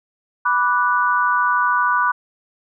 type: tone cluster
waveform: sine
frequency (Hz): 985 / 1172 / 1478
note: B5 / D6 / F#6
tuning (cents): -5 / -4 / -2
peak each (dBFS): -19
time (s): 0.45-2.12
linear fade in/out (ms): 10
effects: none